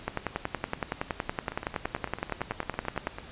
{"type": "two click trains", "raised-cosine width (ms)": 0.5, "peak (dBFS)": [-21, -13], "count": [16, 33], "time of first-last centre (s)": [[1.52, 3.185], [0.08, 3.071]], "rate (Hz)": [9.01, 10.7], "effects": ["pink hiss -47 dBFS RMS until 3.31 s", "resampled to 8000 Hz"]}